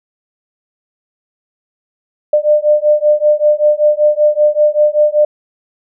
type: beating tone pair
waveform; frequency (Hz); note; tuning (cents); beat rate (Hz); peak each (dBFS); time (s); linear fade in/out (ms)
sine; 597 / 602.2; D5 / D5; +28 / +43; 5.2; -11; 2.33-5.25; 5
effects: none